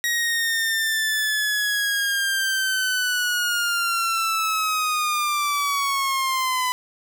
sawtooth linear sweep, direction down, 1896 to 1000 Hz, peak -17 dBFS, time 0.04-6.72 s, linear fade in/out 0 ms, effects none

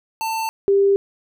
square / sine tone pair in turn, 892 / 396.5 Hz, A5 / G4, +23 / +20 cents, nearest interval octave + major second, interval 1403 cents, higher first, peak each -22 / -12 dBFS, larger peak second, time 0.21-0.49 / 0.68-0.96 s, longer neither, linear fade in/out 0 ms, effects none

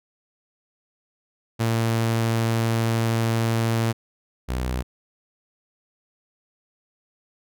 sawtooth tone pair in turn, 114.1 / 62.83 Hz, A#2 / B1, -37 / +30 cents, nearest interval minor seventh, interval 1033 cents, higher first, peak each -16 / -20 dBFS, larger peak first, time 1.59-3.93 / 4.48-4.83 s, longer first, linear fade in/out 20 ms, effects none

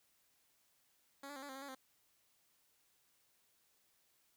10% pulse tone with pitch steps, 277.3 / 288.3 / 266.1 / 286.3 / 264.6 / 270.4 / 281.7 / 262.5 Hz, C#4 / D4 / C4 / D4 / C4 / C#4 / C#4 / C4, +1 / -32 / +29 / -44 / +20 / -43 / +28 / +6 cents, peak -39 dBFS, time 1.23-1.75 s, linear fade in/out 5 ms, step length 65 ms, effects white hiss -75 dBFS RMS until 4.36 s

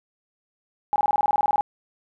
sine tone bursts, 827 Hz, G#5, 8 cents flat, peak -18 dBFS, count 14, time 0.93-1.609 s, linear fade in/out 0 ms, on 29 ms, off 21 ms, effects none

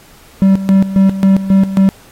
triangle tone with tremolo, 193.3 Hz, G3, 24 cents flat, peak -3 dBFS, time 0.42-1.89 s, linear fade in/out 0 ms, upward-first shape square, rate 3.7 Hz, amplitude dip 75%, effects pink hiss -43 dBFS RMS until 2.11 s + AAC 48 kbps

